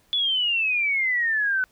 sine exponential sweep, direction down, 3466 to 1495 Hz, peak -20 dBFS, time 0.13-1.64 s, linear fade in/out 0 ms, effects pink hiss -62 dBFS RMS until 1.71 s

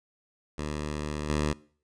10% pulse tone with level steps, 75 Hz, D2, 37 cents sharp, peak -23 / -17 dBFS, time 0.58-1.53 s, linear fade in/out 5 ms, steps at 1.29 s, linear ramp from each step 5 ms, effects noise-tail reverb RT60 0.5 s tail -22 dB re dry + resampled to 22050 Hz

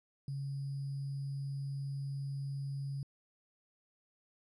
sine tone with sample-and-hold, 138.59 Hz, C#3, in tune, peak -36 dBFS, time 0.28-3.03 s, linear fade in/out 2 ms, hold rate 4900 Hz, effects resampled to 22050 Hz

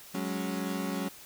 35% pulse chord, F# suspended second, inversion none, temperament equal, 185 / 207.7 / 277.2 Hz, F#3 / G#3 / C#4, 0 / 0 / 0 cents, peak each -33 / -35 / -34 dBFS, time 0.14-1.09 s, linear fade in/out 10 ms, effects white hiss -50 dBFS RMS until 1.25 s

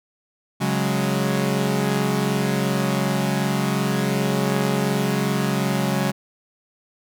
sawtooth chord, C# suspended fourth, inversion none, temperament equal, 138.59 / 185 / 207.7 Hz, C#3 / F#3 / G#3, 0 / 0 / 0 cents, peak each -20 dBFS, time 0.6-6.12 s, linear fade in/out 20 ms, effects none

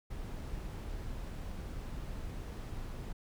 brown noise, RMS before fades -41 dBFS, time 0.1-3.13 s, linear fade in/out 10 ms, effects none

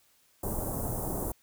pink band-stop noise, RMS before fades -33 dBFS, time 0.43-1.32 s, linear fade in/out 5 ms, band 920 to 9100 Hz, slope 24 dB/octave, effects white hiss -66 dBFS RMS until 1.42 s

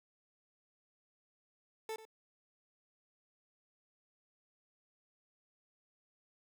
30% pulse tone with echo, 441.2 Hz, A4, 5 cents sharp, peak -36 dBFS, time 1.89-1.96 s, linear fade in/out 2 ms, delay 92 ms, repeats 1, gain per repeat -14 dB, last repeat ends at 2.052 s, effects none

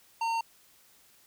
sine tone with tanh clipping, 913 Hz, A#5, 36 cents flat, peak -29 dBFS, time 0.21-0.41 s, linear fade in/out 5 ms, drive 14 dB, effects white hiss -61 dBFS RMS until 1.26 s

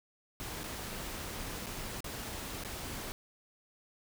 pink noise with dropouts, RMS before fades -41 dBFS, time 0.4-3.12 s, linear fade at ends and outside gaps 0 ms, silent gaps 0.634-0.64 / 1.661-1.667 / 2.005-2.043 / 2.637-2.648 s, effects none

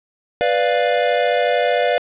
square chord, B diminished, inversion none, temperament equal, 493.9 / 587.3 / 698.5 Hz, B4 / D5 / F5, 0 / 0 / 0 cents, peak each -20 dBFS, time 0.41-1.98 s, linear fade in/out 0 ms, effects resampled to 8000 Hz + 7-bit

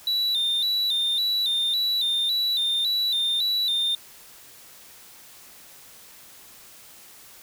triangle tone with vibrato, 3773 Hz, A#7, 20 cents sharp, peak -20 dBFS, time 0.07-3.95 s, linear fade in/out 2 ms, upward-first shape square, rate 1.8 Hz, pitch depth 72 cents each way, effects white hiss -48 dBFS RMS until 7.42 s

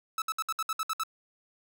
45% pulse tone bursts, 1304 Hz, E6, 19 cents flat, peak -28 dBFS, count 9, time 0.18-1.035 s, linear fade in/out 2 ms, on 39 ms, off 63 ms, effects none

